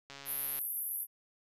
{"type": "click train", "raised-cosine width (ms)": 0.2, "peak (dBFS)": -30, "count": 69, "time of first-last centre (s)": [0.1, 0.589], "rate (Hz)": 139}
{"type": "band-pass noise", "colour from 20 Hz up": "pink", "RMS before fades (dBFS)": -37, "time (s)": [0.25, 1.07], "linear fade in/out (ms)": 50, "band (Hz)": [11000, 13000], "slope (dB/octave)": 96}
{"effects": ["resampled to 32000 Hz"]}